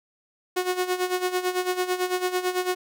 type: tone with tremolo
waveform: sawtooth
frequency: 364.6 Hz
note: F#4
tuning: 25 cents flat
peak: -17 dBFS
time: 0.56-2.75 s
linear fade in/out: 10 ms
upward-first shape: sine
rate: 9 Hz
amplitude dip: 75%
effects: none